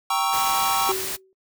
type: chord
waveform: square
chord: G diminished seventh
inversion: none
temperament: equal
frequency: 784 / 932.3 / 1108.7 / 1318.5 Hz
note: G5 / Bb5 / Db6 / Fb6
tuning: 0 / 0 / 0 / 0 cents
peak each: -26 / -28 / -26 / -28 dBFS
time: 0.1-0.92 s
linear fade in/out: 5 ms
type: noise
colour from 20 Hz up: white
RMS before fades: -29 dBFS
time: 0.32-1.17 s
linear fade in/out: 20 ms
type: tone with exponential decay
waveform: sine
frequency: 380 Hz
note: F#4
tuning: 46 cents sharp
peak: -21 dBFS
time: 0.89-1.33 s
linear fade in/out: 1 ms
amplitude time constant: 95 ms
effects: noise-tail reverb RT60 0.1 s tail -20 dB re dry